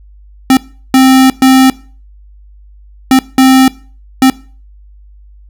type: tone bursts at uneven times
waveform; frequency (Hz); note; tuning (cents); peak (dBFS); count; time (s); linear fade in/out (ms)
square; 262.5; C4; +6; -3; 6; 0.5-0.57 / 0.94-1.3 / 1.42-1.7 / 3.11-3.19 / 3.38-3.68 / 4.22-4.3; 2
effects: noise-tail reverb RT60 0.4 s tail -21 dB re dry + added 50 Hz sine -35 dBFS peak until 5.49 s